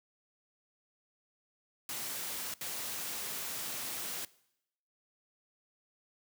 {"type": "noise bursts at uneven times", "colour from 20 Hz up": "white", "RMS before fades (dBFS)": -39, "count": 2, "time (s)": [[1.89, 2.54], [2.61, 4.25]], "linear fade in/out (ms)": 2, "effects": ["noise-tail reverb RT60 0.8 s tail -21 dB re dry", "high-pass 100 Hz 12 dB/octave"]}